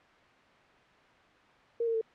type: tone with pitch steps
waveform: sine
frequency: 466.2 / 456.3 / 446.7 Hz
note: A#4 / A#4 / A4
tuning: 0 / -37 / +26 cents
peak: -27 dBFS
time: 1.8-2.013 s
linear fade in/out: 5 ms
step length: 71 ms
effects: white hiss -59 dBFS RMS until 2.14 s + low-pass 2000 Hz 12 dB/octave